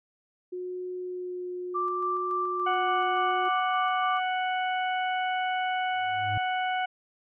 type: tone with vibrato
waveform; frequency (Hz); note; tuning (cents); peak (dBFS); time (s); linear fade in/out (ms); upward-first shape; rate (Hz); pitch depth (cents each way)
sine; 362; F#4; -38; -32; 0.52-3.49; 10; sine; 0.72; 10
type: tone with tremolo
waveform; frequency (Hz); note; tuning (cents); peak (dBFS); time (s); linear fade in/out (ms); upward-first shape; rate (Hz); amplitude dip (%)
sine; 1174.7; D6; 0; -26; 1.74-4.2; 20; square; 3.5; 25
type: harmonic tone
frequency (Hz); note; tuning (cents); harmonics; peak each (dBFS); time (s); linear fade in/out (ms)
740; F#5; 0; 1 / 2 / 3 / 4; -27 / -33 / -37 / -39; 2.66-6.86; 10
type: tone with exponential growth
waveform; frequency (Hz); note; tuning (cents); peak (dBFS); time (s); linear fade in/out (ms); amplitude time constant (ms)
triangle; 103.83; G#2; 0; -25; 5.92-6.38; 5; 99
effects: none